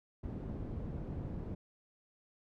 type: low-pass noise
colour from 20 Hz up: white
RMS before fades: -41 dBFS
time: 0.23-1.55 s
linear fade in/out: 10 ms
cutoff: 200 Hz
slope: 12 dB/octave
effects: none